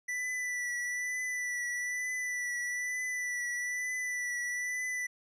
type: tone with vibrato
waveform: square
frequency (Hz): 1974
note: B6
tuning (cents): -1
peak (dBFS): -33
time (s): 0.08-5.07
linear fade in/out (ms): 10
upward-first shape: triangle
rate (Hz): 1.1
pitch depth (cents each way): 29
effects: low-pass 10000 Hz 12 dB/octave